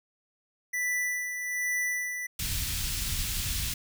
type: tone with tremolo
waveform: square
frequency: 1978 Hz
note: B6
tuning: 2 cents sharp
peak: -27 dBFS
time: 0.73-2.27 s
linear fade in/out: 10 ms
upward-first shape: sine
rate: 1.2 Hz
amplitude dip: 50%
type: band-stop noise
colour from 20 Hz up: pink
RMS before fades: -31 dBFS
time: 2.39-3.74 s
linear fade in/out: 5 ms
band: 110 to 2900 Hz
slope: 12 dB/octave
effects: none